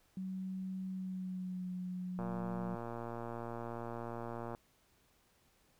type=tone with pitch glide; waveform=sine; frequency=188.1 to 181.9 Hz; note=F#3 to F#3; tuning=+29 to -29 cents; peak=-38 dBFS; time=0.17-2.75 s; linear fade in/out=2 ms; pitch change=-58 cents; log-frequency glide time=0.88-1.71 s
type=click train; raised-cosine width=1 ms; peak=-29 dBFS; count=277; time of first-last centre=2.19-4.549 s; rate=117 Hz
effects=pink hiss -71 dBFS RMS until 5.79 s